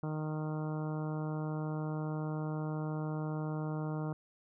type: harmonic tone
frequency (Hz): 154.4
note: D#3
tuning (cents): -13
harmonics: 1 / 2 / 3 / 4 / 5 / 6 / 7 / 8 / 9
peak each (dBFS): -35 / -41 / -45 / -47 / -49 / -51 / -52 / -53 / -54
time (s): 0.03-4.13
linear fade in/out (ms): 2
effects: none